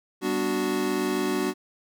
square chord, G major seventh, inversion none, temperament equal, 196 / 246.9 / 293.7 / 370 Hz, G3 / B3 / D4 / F#4, 0 / 0 / 0 / 0 cents, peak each -33 / -32 / -30 / -28 dBFS, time 0.21-1.54 s, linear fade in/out 50 ms, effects none

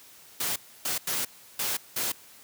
white noise bursts at uneven times, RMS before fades -29 dBFS, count 5, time 0.4-0.56 / 0.85-0.98 / 1.07-1.25 / 1.59-1.77 / 1.96-2.12 s, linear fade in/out 5 ms, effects white hiss -52 dBFS RMS until 2.43 s + high-pass 80 Hz 12 dB/octave

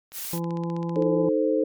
blue noise, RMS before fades -33 dBFS, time 0.12-0.4 s, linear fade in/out 50 ms
click train, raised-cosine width 0.2 ms, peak -27 dBFS, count 15, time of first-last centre 0.12-1.023 s, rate 15.5 Hz
harmonic tone, 169.2 Hz, E3, 45 cents sharp, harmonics 1 / 2 / 3 / 5 / 6, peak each -27 / -32 / -36 / -39 / -41 dBFS, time 0.33-1.29 s, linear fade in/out 2 ms
sine chord, A diminished, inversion second, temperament equal, 311.1 / 440 / 523.3 Hz, Eb4 / A4 / C5, 0 / 0 / 0 cents, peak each -24 dBFS, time 0.96-1.64 s, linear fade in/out 5 ms
effects MP3 96 kbps

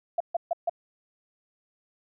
sine tone bursts, 683 Hz, F5, 39 cents flat, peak -22 dBFS, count 4, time 0.18-0.696 s, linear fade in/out 5 ms, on 24 ms, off 140 ms, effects none

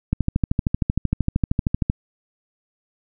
click train, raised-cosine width 5 ms, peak -6 dBFS, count 24, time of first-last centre 0.13-1.899 s, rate 13 Hz, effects none

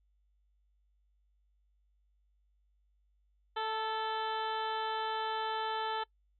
harmonic tone with a mistuned harmonic, 440.9 Hz, A4, 4 cents sharp, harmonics 1 / 2 / 3 / 4 / 5 / 6 / 7 / 8 / 9, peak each -40 / -35 / -40 / -43 / -54 / -54 / -45 / -47 / -51 dBFS, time 3.56-6.04 s, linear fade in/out 10 ms, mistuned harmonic 4, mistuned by -25 cents, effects noise-tail reverb RT60 0.1 s tail -23 dB re dry + added 50 Hz sine -69 dBFS peak until 6.39 s

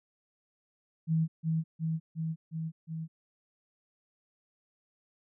sine tone with echo, 161.1 Hz, E3, 39 cents flat, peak -24 dBFS, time 1.07-1.28 s, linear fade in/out 50 ms, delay 360 ms, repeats 5, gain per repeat -2 dB, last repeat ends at 3.08 s, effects none

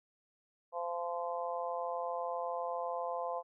harmonic tone, 172.3 Hz, F3, 23 cents flat, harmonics 3 / 4 / 5 / 6, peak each -39 / -39 / -42 / -41 dBFS, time 0.72-3.43 s, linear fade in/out 50 ms, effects none

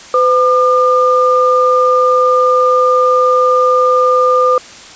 sine tone pair together, 507 / 1205.9 Hz, B4 / D6, +45 / +45 cents, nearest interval octave + minor third, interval 1500 cents, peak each -10 dBFS, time 0.14-4.58 s, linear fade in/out 2 ms, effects white hiss -34 dBFS RMS until 4.95 s + resampled to 16000 Hz

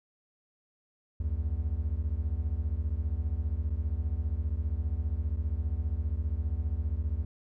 triangle beating tone pair, 68.1 / 83.1 Hz, C#2 / E2, -30 / +15 cents, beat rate 15 Hz, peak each -29 dBFS, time 1.2-7.25 s, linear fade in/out 5 ms, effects none

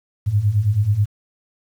sine beating tone pair, 98 / 107.3 Hz, G2 / A2, 0 / -43 cents, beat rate 9.3 Hz, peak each -20 / -16 dBFS, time 0.26-1.06 s, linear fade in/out 20 ms, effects 8-bit

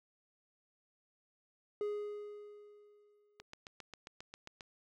triangle tone with exponential decay, 415.3 Hz, G#4, in tune, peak -31 dBFS, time 1.81-3.42 s, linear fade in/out 1 ms, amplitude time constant 350 ms
click train, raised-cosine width 0.2 ms, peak -30 dBFS, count 10, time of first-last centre 3.4-4.608 s, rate 7.45 Hz
effects none

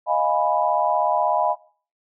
sine chord, F half-diminished seventh, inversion third, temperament equal, 622.3 / 698.5 / 830.6 / 987.8 Hz, Eb5 / F5 / Ab5 / Cb6, 0 / 0 / 0 / 0 cents, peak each -23 dBFS, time 0.06-1.56 s, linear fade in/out 50 ms, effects noise-tail reverb RT60 0.4 s tail -18 dB re dry

